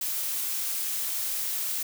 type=noise; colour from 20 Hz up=blue; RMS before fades=-30 dBFS; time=0.01-1.83 s; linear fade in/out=5 ms; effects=none